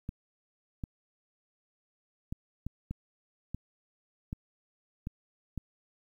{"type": "clicks", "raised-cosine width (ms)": 5, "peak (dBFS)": -23, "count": 9, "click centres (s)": [0.091, 0.838, 2.325, 2.666, 2.91, 3.546, 4.329, 5.071, 5.577], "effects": ["10-bit"]}